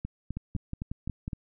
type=two click trains; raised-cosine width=5 ms; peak=-21 / -21 dBFS; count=6 / 6; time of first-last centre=0.05-1.332 / 0.37-1.279 s; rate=3.9 / 5.5 Hz; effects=none